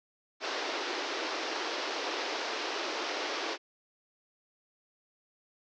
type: band-pass noise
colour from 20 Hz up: pink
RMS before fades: -35 dBFS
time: 0.4-3.58 s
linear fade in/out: 50 ms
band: 310 to 5700 Hz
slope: 48 dB/octave
effects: none